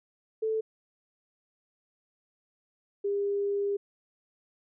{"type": "tone pair in turn", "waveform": "sine", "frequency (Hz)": [440, 402.8], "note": ["A4", "G4"], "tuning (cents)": [0, 47], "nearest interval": "major second", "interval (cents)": 153, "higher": "first", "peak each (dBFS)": -26, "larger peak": "neither", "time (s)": [[0.42, 0.61], [3.04, 3.77]], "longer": "second", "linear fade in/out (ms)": 10, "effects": []}